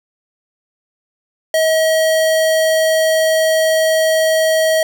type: tone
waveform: square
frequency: 638 Hz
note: D#5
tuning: 43 cents sharp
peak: -12 dBFS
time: 1.54-4.83 s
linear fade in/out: 2 ms
effects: none